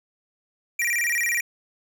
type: tone with vibrato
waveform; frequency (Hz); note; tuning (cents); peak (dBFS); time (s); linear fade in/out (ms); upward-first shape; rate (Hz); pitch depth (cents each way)
square; 2113; C7; +16; -22; 0.79-1.41; 5; square; 18; 190
effects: none